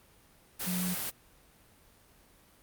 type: tone in noise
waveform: sine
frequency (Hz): 180.8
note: F#3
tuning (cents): -40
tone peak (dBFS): -31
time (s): 0.66-0.95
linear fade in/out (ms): 20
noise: white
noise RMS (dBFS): -35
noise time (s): 0.59-1.11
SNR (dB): +1
effects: pink hiss -61 dBFS RMS until 2.62 s + Opus 32 kbps